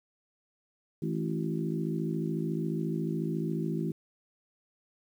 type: harmonic tone with a mistuned harmonic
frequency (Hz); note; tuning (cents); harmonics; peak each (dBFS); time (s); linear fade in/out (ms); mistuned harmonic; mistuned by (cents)
54.1; A1; -29; 3 / 4 / 5 / 6 / 7; -32 / -35 / -39 / -36 / -39; 1.02-3.92; 5; 6; +38
effects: 10-bit